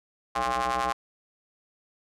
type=ring-modulated tone; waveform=sawtooth; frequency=125.1 Hz; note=B2; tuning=23 cents sharp; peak=-18 dBFS; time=0.35-0.93 s; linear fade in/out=10 ms; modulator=933 Hz; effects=low-pass 9000 Hz 12 dB/octave